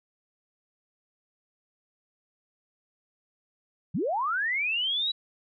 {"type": "linear sweep", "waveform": "sine", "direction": "up", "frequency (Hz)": [120.8, 3951], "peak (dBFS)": -25, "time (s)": [3.94, 5.12], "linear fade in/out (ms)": 10, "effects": []}